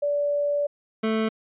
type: tone pair in turn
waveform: sine / 25% pulse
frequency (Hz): 579 / 220.3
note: D5 / A3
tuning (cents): -25 / +2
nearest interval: octave + perfect fourth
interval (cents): 1673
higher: first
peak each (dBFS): -21 / -18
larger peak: second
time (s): 0.02-0.67 / 1.03-1.29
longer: first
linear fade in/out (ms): 10
effects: resampled to 8000 Hz